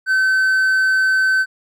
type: tone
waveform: triangle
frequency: 1532 Hz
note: G6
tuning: 40 cents flat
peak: -11 dBFS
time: 0.06-1.46 s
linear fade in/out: 50 ms
effects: none